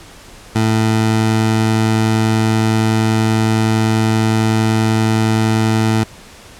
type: tone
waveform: 20% pulse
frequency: 110.6 Hz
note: A2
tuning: 9 cents sharp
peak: -7 dBFS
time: 0.55-6.04 s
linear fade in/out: 10 ms
effects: pink hiss -39 dBFS RMS until 6.59 s + low-pass 10000 Hz 12 dB/octave